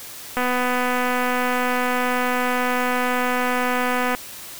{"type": "click train", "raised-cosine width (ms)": 0.5, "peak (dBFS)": -8, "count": 942, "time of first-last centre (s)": [0.37, 4.149], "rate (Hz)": 249, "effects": ["white hiss -37 dBFS RMS until 4.59 s"]}